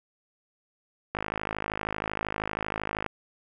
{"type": "click train", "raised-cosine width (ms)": 0.5, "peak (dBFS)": -14, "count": 102, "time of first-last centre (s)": [1.15, 3.063], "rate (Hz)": 52.8, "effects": []}